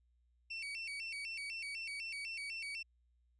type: tone with vibrato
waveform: 35% pulse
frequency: 2468 Hz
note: D#7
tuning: 15 cents flat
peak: -39 dBFS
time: 0.5-2.83 s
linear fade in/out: 10 ms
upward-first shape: square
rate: 4 Hz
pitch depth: 150 cents each way
effects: added 60 Hz sine -70 dBFS peak until 3.39 s + resampled to 22050 Hz